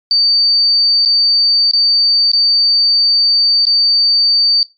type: tone with dropouts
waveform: sine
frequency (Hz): 4600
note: D8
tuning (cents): -37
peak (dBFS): -8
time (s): 0.11-4.63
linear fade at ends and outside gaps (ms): 1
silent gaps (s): 1.051-1.058 / 1.712-1.734 / 2.317-2.333 / 3.653-3.668
effects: noise-tail reverb RT60 0.2 s tail -17 dB re dry + MP3 48 kbps

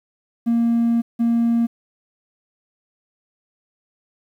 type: tone pair in turn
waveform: triangle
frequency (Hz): 233.1 / 233.1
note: A#3 / A#3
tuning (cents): 0 / 0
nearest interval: unison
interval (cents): 0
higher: neither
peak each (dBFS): -12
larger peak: neither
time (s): 0.46-1.02 / 1.19-1.67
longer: first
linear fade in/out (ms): 20
effects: tanh soft clip ceiling -10 dBFS + 9-bit

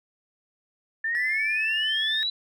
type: exponential sweep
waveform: sine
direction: up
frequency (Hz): 1768 to 4000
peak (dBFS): -24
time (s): 1.04-2.3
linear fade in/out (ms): 5
type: tone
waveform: triangle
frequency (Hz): 1760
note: A6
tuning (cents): 0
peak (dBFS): -26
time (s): 1.15-2.23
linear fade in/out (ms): 0
effects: none

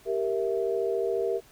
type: chord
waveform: sine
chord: E diminished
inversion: first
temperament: equal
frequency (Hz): 392 / 466.2 / 659.3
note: G4 / Bb4 / E5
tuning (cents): 0 / 0 / 0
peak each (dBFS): -28 / -28 / -33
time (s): 0.05-1.41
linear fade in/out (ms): 50
effects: pink hiss -56 dBFS RMS until 1.51 s

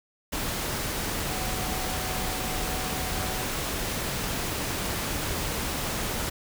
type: tone in noise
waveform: sine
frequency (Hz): 745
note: F#5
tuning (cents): +12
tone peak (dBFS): -38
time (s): 1.29-3.44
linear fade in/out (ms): 10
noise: pink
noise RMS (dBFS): -30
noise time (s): 0.32-6.3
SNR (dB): -11
effects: none

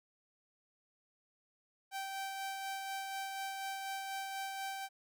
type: tone with tremolo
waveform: sawtooth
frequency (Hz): 778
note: G5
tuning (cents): -13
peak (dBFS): -34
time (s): 1.91-4.89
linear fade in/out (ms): 50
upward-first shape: sine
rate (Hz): 4.1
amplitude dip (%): 30
effects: none

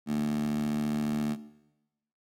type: tone with high-pass filter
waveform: 15% pulse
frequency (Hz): 74.6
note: D2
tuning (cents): +28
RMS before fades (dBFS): -29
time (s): 0.06-1.37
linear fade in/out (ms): 50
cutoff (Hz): 210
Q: 4.2
effects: noise-tail reverb RT60 1.0 s tail -18 dB re dry + AAC 64 kbps

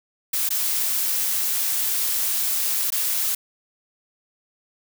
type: noise with dropouts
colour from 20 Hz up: blue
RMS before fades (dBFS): -23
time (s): 0.33-3.35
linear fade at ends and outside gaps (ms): 5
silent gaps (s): 0.491-0.504 / 2.904-2.921
effects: none

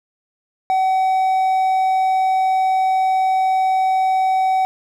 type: tone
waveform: triangle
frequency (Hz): 757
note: F#5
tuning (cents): +39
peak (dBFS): -12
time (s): 0.7-4.65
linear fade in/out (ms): 0
effects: none

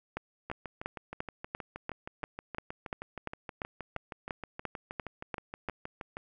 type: two click trains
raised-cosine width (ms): 0.5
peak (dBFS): -19 / -24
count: 17 / 37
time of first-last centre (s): 0.17-5.687 / 0.5-6.169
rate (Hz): 2.9 / 6.35
effects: none

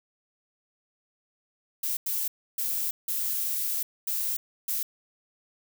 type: noise bursts at uneven times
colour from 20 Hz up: violet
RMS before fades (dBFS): -29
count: 6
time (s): 1.83-1.97 / 2.06-2.28 / 2.58-2.91 / 3.08-3.83 / 4.07-4.37 / 4.68-4.83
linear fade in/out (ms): 5
effects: none

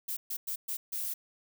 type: noise bursts at uneven times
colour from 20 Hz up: violet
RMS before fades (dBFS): -35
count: 5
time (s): 0.08-0.17 / 0.3-0.37 / 0.47-0.56 / 0.68-0.77 / 0.92-1.14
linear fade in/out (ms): 10
effects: none

